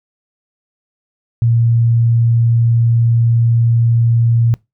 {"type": "tone", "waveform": "sine", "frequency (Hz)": 116.54, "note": "A#2", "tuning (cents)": 0, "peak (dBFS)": -9, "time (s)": [1.42, 4.54], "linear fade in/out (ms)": 0, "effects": ["noise-tail reverb RT60 0.2 s tail -23 dB re dry"]}